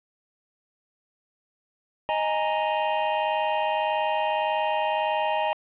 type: chord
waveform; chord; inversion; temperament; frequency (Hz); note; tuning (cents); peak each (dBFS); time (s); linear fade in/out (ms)
square; D# suspended fourth; none; equal; 622.3 / 830.6 / 932.3; D#5 / G#5 / A#5; 0 / 0 / 0; -28; 2.09-5.53; 0
effects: resampled to 8000 Hz + 8-bit